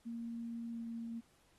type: tone with pitch glide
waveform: sine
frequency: 232.3 to 230.4 Hz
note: A#3 to A#3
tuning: -6 to -20 cents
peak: -40 dBFS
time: 0.05-1.21 s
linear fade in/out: 20 ms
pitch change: -14 cents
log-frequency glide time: 0.71-0.8 s
effects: pink hiss -71 dBFS RMS until 1.58 s + AAC 32 kbps